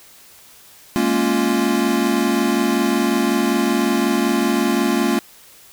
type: chord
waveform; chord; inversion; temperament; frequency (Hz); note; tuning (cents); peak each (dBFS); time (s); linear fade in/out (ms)
square; Bb minor seventh; third; equal; 207.7 / 233.1 / 277.2 / 349.2; Ab3 / Bb3 / Db4 / F4; 0 / 0 / 0 / 0; -24 / -21 / -22 / -22; 0.96-5.19; 0
effects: white hiss -46 dBFS RMS until 5.72 s